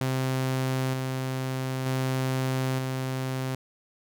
sawtooth tone with tremolo, 130.81 Hz, C3, in tune, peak -21 dBFS, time 0.01-3.55 s, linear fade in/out 2 ms, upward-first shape square, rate 0.54 Hz, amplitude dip 30%, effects none

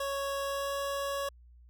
25% pulse tone with pitch glide, 554.4 to 558.3 Hz, C#5 to C#5, 0 to +12 cents, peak -28 dBFS, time 0-1.29 s, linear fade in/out 5 ms, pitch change +12 cents, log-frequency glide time 0.44-0.74 s, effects added 60 Hz sine -53 dBFS peak until 1.69 s

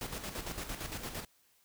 pink noise with tremolo, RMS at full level -39 dBFS, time 0.01-1.25 s, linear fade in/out 2 ms, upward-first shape square, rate 8.8 Hz, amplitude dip 55%, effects white hiss -69 dBFS RMS until 1.64 s

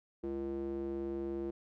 square tone with band-pass filter, 68.5 Hz, C#2, 20 cents flat, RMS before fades -38 dBFS, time 0.23-1.51 s, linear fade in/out 10 ms, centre 360 Hz, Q 4.1, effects none

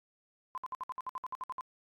sine tone bursts, 1026 Hz, C6, 34 cents flat, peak -35 dBFS, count 13, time 0.55-1.609 s, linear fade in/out 0 ms, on 27 ms, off 59 ms, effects AAC 64 kbps

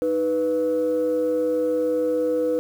sine tone pair together, 311.1 / 493.5 Hz, D#4 / B4, 0 / -1 cents, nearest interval minor sixth, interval 799 cents, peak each -24 / -19 dBFS, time 0.02-2.59 s, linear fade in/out 0 ms, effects tanh soft clip ceiling -15 dBFS + 8-bit

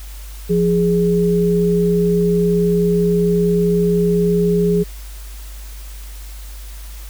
sine tone pair together, 174.28 / 415.3 Hz, F3 / G#4, -3 / 0 cents, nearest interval octave + minor third, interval 1503 cents, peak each -15 dBFS, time 0.49-4.84 s, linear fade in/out 20 ms, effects added 50 Hz sine -30 dBFS peak until 7.09 s + white hiss -41 dBFS RMS until 7.09 s

